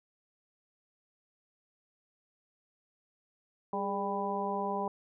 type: harmonic tone with a mistuned harmonic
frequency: 198.1 Hz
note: G3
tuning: 18 cents sharp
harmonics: 1 / 2 / 3 / 4 / 5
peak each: -38 / -37 / -39 / -36 / -36 dBFS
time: 3.73-4.88 s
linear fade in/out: 2 ms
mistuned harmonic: 2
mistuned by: +53 cents
effects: none